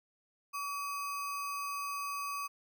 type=tone with sample-and-hold; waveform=sine; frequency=1141 Hz; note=C#6; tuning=50 cents sharp; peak=-35 dBFS; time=0.53-2.48 s; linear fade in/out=20 ms; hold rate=3675 Hz; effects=none